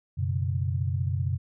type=chord; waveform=sine; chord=F# suspended fourth; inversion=none; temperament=just; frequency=92.5 / 123.33 / 138.75 Hz; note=F#2 / B2 / C#3; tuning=0 / -2 / +2 cents; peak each=-27 / -30 / -31 dBFS; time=0.17-1.38 s; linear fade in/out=20 ms; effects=none